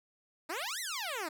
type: exponential two-way sweep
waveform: 10% pulse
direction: up then down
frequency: 293.7 to 2101 to 293.7 Hz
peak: -27 dBFS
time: 0.49-1.29 s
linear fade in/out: 10 ms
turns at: 0.8 s
effects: none